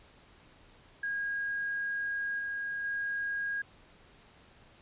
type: tone with level steps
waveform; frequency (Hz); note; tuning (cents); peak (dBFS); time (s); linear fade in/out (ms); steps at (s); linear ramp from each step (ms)
sine; 1635; G#6; -28; -31 / -33 / -31; 1.03-3.62; 5; 2.39 / 2.84; 5
effects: pink hiss -59 dBFS RMS until 4.81 s + resampled to 8000 Hz